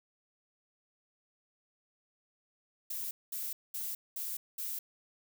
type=noise bursts; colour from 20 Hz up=violet; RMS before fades=-38 dBFS; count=5; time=2.9-4.79 s; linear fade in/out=5 ms; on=210 ms; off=210 ms; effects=none